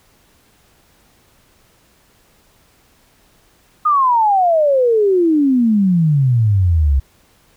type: exponential sweep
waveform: sine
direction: down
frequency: 1251 to 65.41 Hz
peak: -10 dBFS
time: 3.85-7 s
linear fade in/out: 10 ms
effects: pink hiss -54 dBFS RMS until 7.56 s